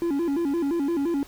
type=tone with vibrato; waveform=triangle; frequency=308.8 Hz; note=D#4; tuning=13 cents flat; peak=-20 dBFS; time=0.02-1.23 s; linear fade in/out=0 ms; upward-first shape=square; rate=5.8 Hz; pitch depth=170 cents each way; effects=pink hiss -49 dBFS RMS until 1.27 s